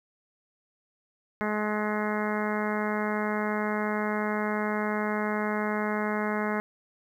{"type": "harmonic tone", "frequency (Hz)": 211.4, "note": "G#3", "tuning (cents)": 31, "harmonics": [1, 2, 3, 4, 5, 6, 7, 8, 9, 10], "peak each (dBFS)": [-30, -33, -35, -36, -37, -38, -38, -39, -40, -40], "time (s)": [1.41, 6.6], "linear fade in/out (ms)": 0, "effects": ["10-bit"]}